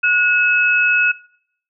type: tone pair together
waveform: sine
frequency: 1456 / 2580 Hz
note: F#6 / E7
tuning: -28 / -38 cents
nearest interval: minor seventh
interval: 990 cents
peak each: -15 dBFS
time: 0.03-1.12 s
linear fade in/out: 10 ms
effects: noise-tail reverb RT60 0.7 s tail -23 dB re dry